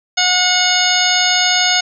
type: harmonic tone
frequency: 727 Hz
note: F#5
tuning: 31 cents flat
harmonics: 1 / 2 / 3 / 4 / 5 / 6 / 7 / 9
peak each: -20 / -20 / -20 / -20 / -20 / -20 / -20 / -20 dBFS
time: 0.17-1.81 s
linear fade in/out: 10 ms
effects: none